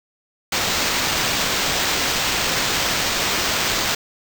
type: noise with sample-and-hold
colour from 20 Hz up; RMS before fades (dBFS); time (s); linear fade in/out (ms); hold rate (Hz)
white; -21; 0.52-3.95; 5; 11025
effects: none

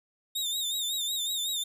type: tone with vibrato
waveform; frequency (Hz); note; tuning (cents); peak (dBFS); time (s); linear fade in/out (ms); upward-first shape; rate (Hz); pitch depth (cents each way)
sawtooth; 3677; A#7; -24; -26; 0.35-1.64; 10; sine; 5.4; 77
effects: none

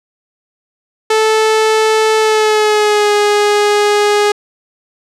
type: tone with pitch glide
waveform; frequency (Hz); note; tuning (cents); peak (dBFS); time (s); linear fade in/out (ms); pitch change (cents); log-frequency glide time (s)
sawtooth; 437.5 to 414.4; A4 to G#4; -10 to -4; -5; 1.1-4.32; 5; -94; 2.18-3.12
effects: low-pass 8000 Hz 12 dB/octave

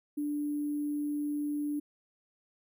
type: tone with sample-and-hold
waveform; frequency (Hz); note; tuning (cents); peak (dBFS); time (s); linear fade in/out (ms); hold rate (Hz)
sine; 293.7; D4; 0; -30; 0.17-1.8; 10; 11025
effects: none

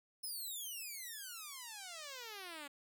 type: exponential sweep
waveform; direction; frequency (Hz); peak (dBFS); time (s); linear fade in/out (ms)
5% pulse; down; 5300 to 276.8; -35; 0.23-2.68; 10
effects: none

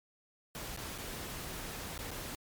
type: noise with dropouts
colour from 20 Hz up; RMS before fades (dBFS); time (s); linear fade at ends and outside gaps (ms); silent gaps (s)
pink; -42; 0.55-2.35; 0; 0.764-0.774 / 0.979-0.984 / 1.978-1.99 / 2.107-2.114
effects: MP3 96 kbps

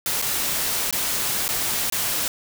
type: noise with dropouts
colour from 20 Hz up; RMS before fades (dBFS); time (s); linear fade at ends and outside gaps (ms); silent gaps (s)
white; -24; 0.06-2.28; 1; 0.216-0.223 / 0.91-0.926 / 1.48-1.489 / 1.9-1.923
effects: none

